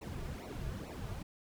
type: noise with flanger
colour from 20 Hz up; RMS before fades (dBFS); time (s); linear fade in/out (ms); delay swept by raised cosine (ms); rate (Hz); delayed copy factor
brown; -42; 0.01-1.23; 10; 0.6 to 3.9; 2.3; -1
effects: none